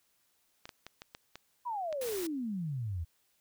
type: clicks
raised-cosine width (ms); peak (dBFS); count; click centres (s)
0.2; -27; 8; 0.655 / 0.692 / 0.866 / 1.019 / 1.149 / 1.356 / 1.927 / 2.088
type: exponential sweep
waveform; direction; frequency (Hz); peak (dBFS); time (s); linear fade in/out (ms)
sine; down; 1013 to 77.78; -33; 1.65-3.05; 20
type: noise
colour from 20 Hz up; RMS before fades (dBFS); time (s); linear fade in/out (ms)
white; -42; 2.01-2.27; 5
effects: white hiss -73 dBFS RMS until 3.4 s